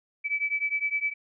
sine beating tone pair, 2298 / 2307.8 Hz, D7 / D7, -38 / -31 cents, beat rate 9.8 Hz, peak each -28 / -29 dBFS, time 0.24-1.14 s, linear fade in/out 20 ms, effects none

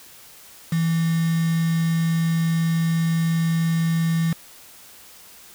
sine tone with quantisation, 164.81 Hz, E3, in tune, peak -18 dBFS, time 0.72-4.33 s, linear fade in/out 5 ms, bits 5, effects white hiss -46 dBFS RMS until 5.54 s

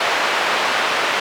pink band-pass noise, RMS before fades -19 dBFS, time 0-1.2 s, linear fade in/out 5 ms, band 680 to 3100 Hz, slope 12 dB/octave, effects none

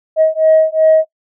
sine beating tone pair, 632 / 634.7 Hz, D#5 / D#5, +27 / +34 cents, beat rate 2.7 Hz, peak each -10 dBFS, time 0.16-1.05 s, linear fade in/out 50 ms, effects noise-tail reverb RT60 0.1 s tail -19 dB re dry + tanh soft clip ceiling -2 dBFS

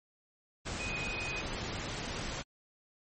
sine tone in noise, 2500 Hz, D#7, 8 cents sharp, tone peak -37 dBFS, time 0.79-1.42 s, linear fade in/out 20 ms, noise pink, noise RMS -38 dBFS, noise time 0.65-2.43 s, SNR -2 dB, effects MP3 32 kbps

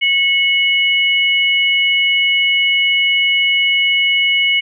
sine tone pair together, 2197 / 2929 Hz, C#7 / F#7, -16 / -18 cents, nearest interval perfect fourth, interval 498 cents, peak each -13 / -15 dBFS, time 0.01-4.61 s, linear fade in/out 20 ms, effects none

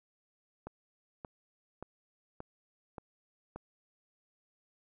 click train, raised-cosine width 1 ms, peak -28 dBFS, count 6, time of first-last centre 0.67-3.56 s, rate 1.73 Hz, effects none

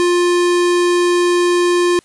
square tone, 352 Hz, F4, 14 cents sharp, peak -12 dBFS, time 0-1.99 s, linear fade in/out 0 ms, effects white hiss -52 dBFS RMS until 2.04 s + resampled to 24000 Hz

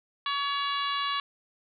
harmonic tone, 565 Hz, C#5, 33 cents sharp, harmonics 2 / 3 / 4 / 5 / 6 / 7 / 8, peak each -29 / -37 / -40 / -36 / -36 / -38 / -49 dBFS, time 0.26-1.2 s, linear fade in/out 2 ms, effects none

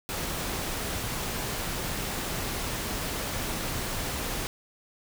pink noise, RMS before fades -32 dBFS, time 0.09-4.47 s, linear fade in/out 0 ms, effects none

